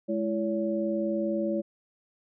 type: tone cluster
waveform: sine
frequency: 211.2 / 335.5 / 565 Hz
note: G#3 / E4 / C#5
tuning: +29 / +31 / +33 cents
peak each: -30 dBFS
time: 0.08-1.62 s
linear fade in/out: 20 ms
effects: none